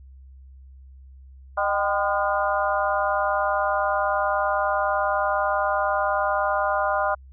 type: harmonic tone with a mistuned harmonic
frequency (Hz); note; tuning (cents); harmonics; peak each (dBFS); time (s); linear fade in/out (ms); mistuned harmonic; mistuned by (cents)
203.9; G#3; -32; 3 / 4 / 5 / 6 / 7; -25 / -26 / -27 / -28 / -28; 1.57-7.15; 10; 4; -74
effects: added 66 Hz sine -43 dBFS peak until 7.32 s